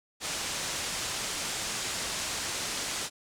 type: low-pass noise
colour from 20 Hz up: white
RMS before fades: -34 dBFS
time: 0.2-3.1 s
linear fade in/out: 50 ms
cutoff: 8400 Hz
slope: 24 dB/octave
effects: none